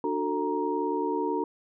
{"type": "tone cluster", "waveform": "sine", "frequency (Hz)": [296.6, 367, 445.4, 938], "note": ["D4", "F#4", "A4", "A#5"], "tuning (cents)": [17, -14, 21, 11], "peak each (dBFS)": -31, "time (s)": [0.04, 1.44], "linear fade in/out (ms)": 2, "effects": []}